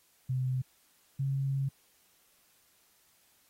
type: tone pair in turn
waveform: sine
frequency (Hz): 128.9 / 136.56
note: C3 / C#3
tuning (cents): -26 / -26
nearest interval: minor second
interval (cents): 100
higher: second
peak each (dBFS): -28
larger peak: neither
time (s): 0.29-0.62 / 1.19-1.69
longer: second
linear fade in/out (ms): 10
effects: white hiss -67 dBFS RMS until 3.49 s + AAC 48 kbps